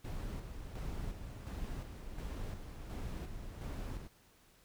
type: noise with tremolo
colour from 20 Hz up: brown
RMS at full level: -41 dBFS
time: 0.04-4.08 s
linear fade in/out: 10 ms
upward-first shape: square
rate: 1.4 Hz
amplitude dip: 45%
effects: pink hiss -66 dBFS RMS until 4.64 s